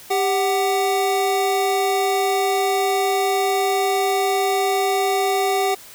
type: tone pair together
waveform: square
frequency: 395 / 750 Hz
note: G4 / F#5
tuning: +13 / +23 cents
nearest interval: major seventh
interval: 1110 cents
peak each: -21 dBFS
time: 0.1-5.75 s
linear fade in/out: 10 ms
effects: white hiss -42 dBFS RMS until 5.94 s